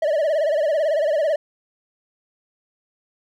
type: tone with vibrato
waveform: triangle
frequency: 610 Hz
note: D#5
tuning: 34 cents flat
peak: -15 dBFS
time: 0.02-1.36 s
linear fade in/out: 5 ms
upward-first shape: sine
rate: 18 Hz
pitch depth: 120 cents each way
effects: none